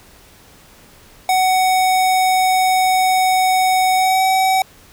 square tone with pitch glide, 747 to 758.3 Hz, F#5 to F#5, +16 to +42 cents, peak -13 dBFS, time 1.29-4.62 s, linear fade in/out 2 ms, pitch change +26 cents, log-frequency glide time 3.95-4.22 s, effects pink hiss -46 dBFS RMS until 4.92 s

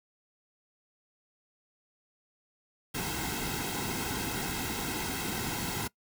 pink noise with comb filter, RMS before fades -34 dBFS, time 2.94-5.88 s, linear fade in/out 10 ms, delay 1.7 ms, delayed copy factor -0.7, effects noise-tail reverb RT60 0.1 s tail -22 dB re dry

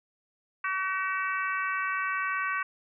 harmonic tone, 379.6 Hz, F#4, 44 cents sharp, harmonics 3 / 4 / 5 / 6 / 7, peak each -31 / -32 / -35 / -38 / -39 dBFS, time 0.64-2.63 s, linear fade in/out 5 ms, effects none

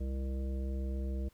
harmonic tone with a mistuned harmonic, 66.5 Hz, C2, 29 cents sharp, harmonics 1 / 3 / 5 / 7 / 9, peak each -33 / -43 / -47 / -50 / -52 dBFS, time 0-1.29 s, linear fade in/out 10 ms, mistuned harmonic 1, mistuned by -32 cents, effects pink hiss -68 dBFS RMS until 1.33 s

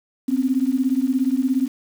sine beating tone pair, 253.2 / 270.2 Hz, B3 / C#4, +43 / -44 cents, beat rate 17 Hz, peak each -20 dBFS, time 0.28-1.68 s, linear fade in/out 10 ms, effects 7-bit

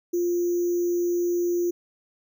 sine tone with sample-and-hold, 349.2 Hz, F4, in tune, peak -21 dBFS, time 0.13-1.71 s, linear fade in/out 10 ms, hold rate 6300 Hz, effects none

